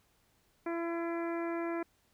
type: harmonic tone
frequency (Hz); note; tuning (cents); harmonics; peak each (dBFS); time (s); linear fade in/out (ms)
337; E4; +38; 1 / 2 / 3 / 4 / 5 / 6 / 7; -34 / -40 / -44 / -46 / -48 / -50 / -51; 0.66-1.83; 5
effects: pink hiss -71 dBFS RMS until 2.13 s